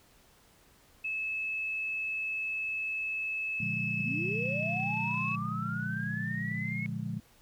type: tone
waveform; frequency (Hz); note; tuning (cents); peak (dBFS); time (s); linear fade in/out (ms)
sine; 2600; E7; -24; -31; 1.04-5.36; 10
type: chord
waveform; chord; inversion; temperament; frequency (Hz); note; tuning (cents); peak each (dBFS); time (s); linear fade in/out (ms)
sine; Bb dominant seventh; none; just; 116.54 / 145.68 / 174.81 / 209.8; Bb2 / D3 / F3 / Ab3; 0 / -14 / +2 / +18; -38; 3.6-7.2; 5
type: linear sweep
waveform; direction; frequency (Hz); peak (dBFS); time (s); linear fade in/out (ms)
sine; up; 182 to 2204; -35; 4-6.86; 0
effects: tanh soft clip ceiling -19 dBFS + pink hiss -62 dBFS RMS until 7.41 s